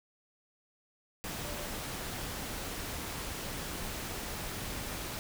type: tone in noise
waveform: sine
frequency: 587.3 Hz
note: D5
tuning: in tune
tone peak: -45 dBFS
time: 1.44-1.66 s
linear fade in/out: 0 ms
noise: pink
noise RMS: -39 dBFS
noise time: 1.24-5.19 s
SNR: -9 dB
effects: none